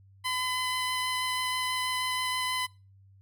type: tone with vibrato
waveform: 15% pulse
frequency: 1013 Hz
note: B5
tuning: 44 cents sharp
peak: -22 dBFS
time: 0.24-2.67 s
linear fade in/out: 20 ms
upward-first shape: sine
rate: 6.2 Hz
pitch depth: 8 cents each way
effects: noise-tail reverb RT60 0.3 s tail -23 dB re dry + added 97 Hz sine -54 dBFS peak until 3.21 s